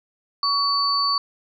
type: tone pair together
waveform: sine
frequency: 1125 / 4500 Hz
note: C#6 / C#8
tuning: +25 / +25 cents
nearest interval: 2 octaves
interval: 2400 cents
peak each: -21 dBFS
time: 0.43-1.18 s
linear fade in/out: 2 ms
effects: none